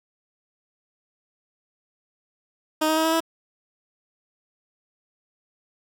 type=tone with pitch steps; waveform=15% pulse; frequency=311.1 / 315.1 / 319.1 / 323.2 / 327.3 Hz; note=D#4 / D#4 / D#4 / E4 / E4; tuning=0 / +22 / +44 / -34 / -12 cents; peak=-13 dBFS; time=2.81-3.205 s; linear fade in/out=10 ms; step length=79 ms; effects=none